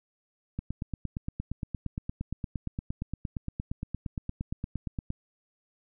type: click train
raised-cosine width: 5 ms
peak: -20 dBFS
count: 40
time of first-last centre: 0.59-5.104 s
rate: 8.64 Hz
effects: none